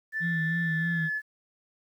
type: tone with pitch glide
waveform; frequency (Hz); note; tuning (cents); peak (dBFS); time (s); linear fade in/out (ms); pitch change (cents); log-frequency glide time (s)
sine; 1760 to 1721.8; A6 to A6; 0 to -38; -27; 0.12-1.22; 50; -38; 0.67-0.99
type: tone with vibrato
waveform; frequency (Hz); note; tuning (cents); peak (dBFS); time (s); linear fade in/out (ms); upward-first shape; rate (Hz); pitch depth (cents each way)
sine; 164.81; E3; 0; -26; 0.2-1.1; 50; sine; 3.2; 57
effects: tanh soft clip ceiling -20 dBFS + 10-bit